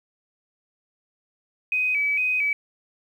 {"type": "tone with vibrato", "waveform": "sine", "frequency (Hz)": 2396, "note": "D7", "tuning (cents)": 34, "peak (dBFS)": -20, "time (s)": [1.72, 2.53], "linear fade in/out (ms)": 2, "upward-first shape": "square", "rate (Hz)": 2.2, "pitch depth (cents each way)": 79, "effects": ["9-bit"]}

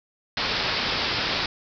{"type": "low-pass noise", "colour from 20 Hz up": "white", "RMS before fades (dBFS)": -26, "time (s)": [0.37, 1.46], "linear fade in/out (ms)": 2, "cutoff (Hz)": 5200, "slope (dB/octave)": 96, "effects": []}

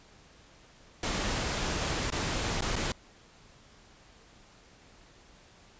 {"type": "noise with dropouts", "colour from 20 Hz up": "pink", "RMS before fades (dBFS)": -31, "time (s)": [1.03, 2.92], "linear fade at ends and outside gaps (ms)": 2, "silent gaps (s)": [[2.103, 2.122], [2.608, 2.621], [2.757, 2.763]], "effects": ["pink hiss -57 dBFS RMS until 5.79 s", "resampled to 16000 Hz"]}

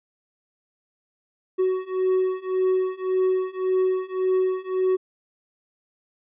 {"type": "beating tone pair", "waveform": "triangle", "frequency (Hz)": [372.2, 374], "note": ["F#4", "F#4"], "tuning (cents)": [10, 19], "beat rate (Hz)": 1.8, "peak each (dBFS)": [-22, -21], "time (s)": [1.58, 4.97], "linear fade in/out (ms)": 20, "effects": ["resampled to 8000 Hz"]}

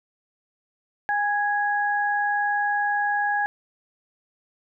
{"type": "tone pair together", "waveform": "sine", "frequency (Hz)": [820.3, 1661.2], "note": ["G#5", "G#6"], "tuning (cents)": [-22, 0], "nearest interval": "octave", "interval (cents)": 1222, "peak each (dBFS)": [-23, -24], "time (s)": [1.09, 3.46], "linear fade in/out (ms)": 0, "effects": []}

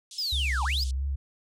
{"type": "band-pass noise", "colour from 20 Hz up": "pink", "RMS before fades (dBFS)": -45, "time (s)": [0.11, 0.91], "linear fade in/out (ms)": 2, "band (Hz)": [3200, 9700], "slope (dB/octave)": 48}
{"type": "linear two-way sweep", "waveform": "triangle", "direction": "down then up", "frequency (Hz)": [5274, 770, 5274], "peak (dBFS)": -26, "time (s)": [0.18, 0.84], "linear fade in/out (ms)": 5, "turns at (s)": 0.64}
{"type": "tone with vibrato", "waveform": "sine", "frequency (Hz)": 67.3, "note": "C2", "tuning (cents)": 49, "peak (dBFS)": -26, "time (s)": [0.32, 1.16], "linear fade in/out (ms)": 10, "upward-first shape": "triangle", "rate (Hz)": 3, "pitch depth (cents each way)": 77}
{"effects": []}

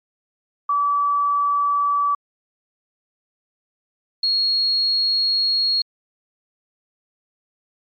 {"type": "tone pair in turn", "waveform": "sine", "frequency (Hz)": [1151, 4301], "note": ["D6", "C8"], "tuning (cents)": [-35, 47], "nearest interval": "octave + major seventh", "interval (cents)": 2282, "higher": "second", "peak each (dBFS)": -16, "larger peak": "neither", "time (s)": [[0.69, 2.15], [4.23, 5.82]], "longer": "second", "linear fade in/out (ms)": 5, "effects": ["MP3 48 kbps"]}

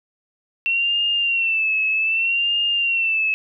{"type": "tone with vibrato", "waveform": "sine", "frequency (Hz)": 2702, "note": "E7", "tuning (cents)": 42, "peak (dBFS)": -17, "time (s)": [0.66, 3.34], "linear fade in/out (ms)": 0, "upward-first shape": "sine", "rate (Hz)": 0.64, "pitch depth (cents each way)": 76, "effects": []}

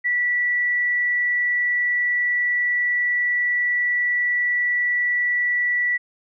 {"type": "tone", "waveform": "sine", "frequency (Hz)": 1955, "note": "B6", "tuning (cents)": -18, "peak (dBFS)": -18, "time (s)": [0.04, 5.98], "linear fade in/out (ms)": 20, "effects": []}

